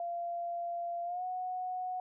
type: tone with pitch glide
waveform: sine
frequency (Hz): 690 to 735.3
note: F5 to F#5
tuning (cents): -21 to -11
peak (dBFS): -34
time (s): 0-2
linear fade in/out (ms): 2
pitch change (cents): +110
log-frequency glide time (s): 1.04-1.24
effects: none